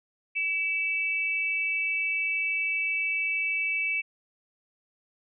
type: tone pair together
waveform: sine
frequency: 2293 / 2646 Hz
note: D7 / E7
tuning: -42 / +6 cents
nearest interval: major second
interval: 248 cents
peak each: -28 dBFS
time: 0.35-4.02 s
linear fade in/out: 20 ms
effects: none